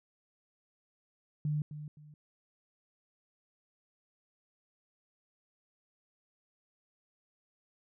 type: tone with echo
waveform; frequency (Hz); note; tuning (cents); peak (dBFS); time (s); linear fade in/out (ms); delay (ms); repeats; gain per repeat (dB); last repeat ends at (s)
sine; 150; D3; +37; -29; 1.45-1.62; 2; 260; 2; -11; 2.14
effects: none